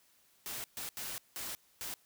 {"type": "noise bursts at uneven times", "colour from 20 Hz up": "white", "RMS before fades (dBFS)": -41, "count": 5, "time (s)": [[0.46, 0.64], [0.77, 0.89], [0.97, 1.18], [1.36, 1.55], [1.81, 1.94]], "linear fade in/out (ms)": 0, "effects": ["white hiss -68 dBFS RMS until 2.05 s"]}